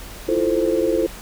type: chord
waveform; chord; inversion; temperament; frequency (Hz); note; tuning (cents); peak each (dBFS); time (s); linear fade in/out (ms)
sine; F major seventh; third; equal; 329.6 / 349.2 / 440 / 523.3; E4 / F4 / A4 / C5; 0 / 0 / 0 / 0; -22; 0.28-1.07; 10
effects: added 43 Hz sine -39 dBFS peak until 1.21 s + pink hiss -38 dBFS RMS until 1.21 s